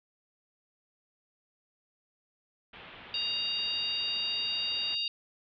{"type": "low-pass noise", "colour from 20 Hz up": "white", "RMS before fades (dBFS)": -49, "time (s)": [2.73, 4.95], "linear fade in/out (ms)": 5, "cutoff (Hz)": 3400, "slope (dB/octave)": 48}
{"type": "harmonic tone", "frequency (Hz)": 935, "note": "A#5", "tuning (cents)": 5, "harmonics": [3, 4, 5], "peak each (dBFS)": [-33, -34, -35], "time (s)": [3.14, 5.08], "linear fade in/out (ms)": 2}
{"effects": []}